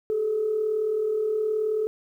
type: tone pair together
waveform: sine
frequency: 394.4 / 433.3 Hz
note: G4 / A4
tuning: +11 / -27 cents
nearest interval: major second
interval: 162 cents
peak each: -32 / -22 dBFS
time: 0.1-1.87 s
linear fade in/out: 0 ms
effects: tanh soft clip ceiling -16 dBFS + 10-bit